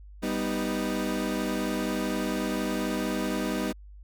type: chord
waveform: 30% pulse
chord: G augmented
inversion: none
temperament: equal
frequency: 196 / 246.9 / 311.1 Hz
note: G3 / B3 / D#4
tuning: 0 / 0 / 0 cents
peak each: -29 dBFS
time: 0.22-3.73 s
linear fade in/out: 20 ms
effects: added 50 Hz sine -44 dBFS peak until 4.03 s